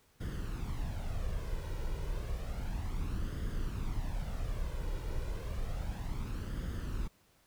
brown noise with flanger, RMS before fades -36 dBFS, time 0.2-7.08 s, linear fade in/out 10 ms, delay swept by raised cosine 0.6 to 2.1 ms, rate 0.31 Hz, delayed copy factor +0.55, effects pink hiss -68 dBFS RMS until 7.46 s

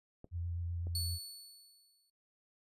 clicks, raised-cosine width 2 ms, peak -36 dBFS, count 2, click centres 0.244 / 0.87 s
sine tone with vibrato, 85.9 Hz, F2, 28 cents flat, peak -36 dBFS, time 0.31-1.19 s, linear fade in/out 50 ms, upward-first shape square, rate 7.8 Hz, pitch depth 15 cents each way
sawtooth tone with exponential decay, 4435 Hz, C#8, in tune, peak -31 dBFS, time 0.95-2.1 s, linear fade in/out 2 ms, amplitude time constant 250 ms
effects noise-tail reverb RT60 0.1 s tail -18 dB re dry + resampled to 32000 Hz

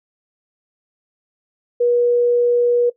sine tone, 482.2 Hz, B4, 41 cents flat, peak -12 dBFS, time 1.8-2.9 s, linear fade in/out 10 ms, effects noise-tail reverb RT60 0.1 s tail -17 dB re dry

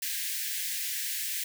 white high-pass noise, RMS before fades -33 dBFS, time 0.02-1.44 s, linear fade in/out 5 ms, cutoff 1600 Hz, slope 96 dB/octave, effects none

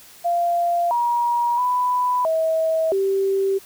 sine tone with pitch steps, 692 / 953 / 993 / 644 / 389.3 Hz, F5 / A#5 / B5 / E5 / G4, -16 / +38 / +9 / -41 / -12 cents, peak -17 dBFS, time 0.24-3.59 s, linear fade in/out 20 ms, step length 670 ms, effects white hiss -46 dBFS RMS until 3.65 s

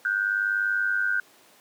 sine tone pair together, 1451 / 1551.4 Hz, F#6 / G6, -34 / -18 cents, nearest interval minor second, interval 116 cents, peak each -25 dBFS, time 0.05-1.2 s, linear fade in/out 2 ms, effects pink hiss -55 dBFS RMS until 1.6 s + high-pass 300 Hz 12 dB/octave

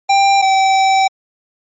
square tone pair in turn, 790 / 771.1 Hz, G5 / G5, +13 / -29 cents, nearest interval unison, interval 42 cents, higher first, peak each -9 / -10 dBFS, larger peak first, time 0.09-0.42 / 0.42-1.08 s, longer second, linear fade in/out 10 ms, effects MP3 32 kbps

